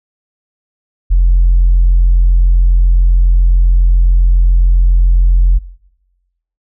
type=tone; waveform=sine; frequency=43.65 Hz; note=F1; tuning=in tune; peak=-4 dBFS; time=1.1-5.59 s; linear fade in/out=20 ms; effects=noise-tail reverb RT60 1.0 s tail -21 dB re dry + tanh soft clip ceiling -2 dBFS